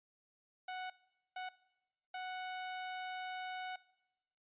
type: tone bursts at uneven times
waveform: sawtooth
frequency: 740 Hz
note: F#5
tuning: in tune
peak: -37 dBFS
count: 3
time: 0.68-0.9 / 1.36-1.49 / 2.14-3.76 s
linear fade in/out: 5 ms
effects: noise-tail reverb RT60 1.0 s tail -21 dB re dry + resampled to 8000 Hz